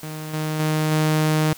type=tone with level steps; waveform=sawtooth; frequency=155.1 Hz; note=D#3; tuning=5 cents flat; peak=-26 / -19 / -15 / -13 dBFS; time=0.03-1.53 s; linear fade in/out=2 ms; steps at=0.33 / 0.59 / 0.91 s; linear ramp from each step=10 ms; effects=white hiss -43 dBFS RMS until 1.57 s